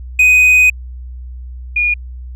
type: tone pair in turn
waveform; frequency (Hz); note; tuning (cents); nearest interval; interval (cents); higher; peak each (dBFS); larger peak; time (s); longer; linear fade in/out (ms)
triangle / sine; 2499 / 2438; D#7 / D#7; +7 / -36; unison; 43; first; -4 / -11; first; 0.19-0.7 / 1.76-1.94; first; 5
effects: added 62 Hz sine -26 dBFS peak until 2.35 s